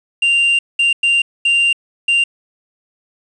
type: tone bursts at uneven times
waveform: triangle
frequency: 2781 Hz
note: F7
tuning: 8 cents flat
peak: -9 dBFS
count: 5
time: 0.22-0.59 / 0.79-0.93 / 1.03-1.22 / 1.45-1.73 / 2.08-2.24 s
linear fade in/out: 5 ms
effects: resampled to 22050 Hz + 7-bit